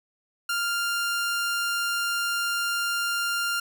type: tone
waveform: sawtooth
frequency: 1396.9 Hz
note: F6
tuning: in tune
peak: -21 dBFS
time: 0.49-3.6 s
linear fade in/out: 5 ms
effects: none